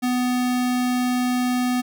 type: tone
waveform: square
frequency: 249 Hz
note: B3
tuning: 14 cents sharp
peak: -20 dBFS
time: 0.02-1.82 s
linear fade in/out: 20 ms
effects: none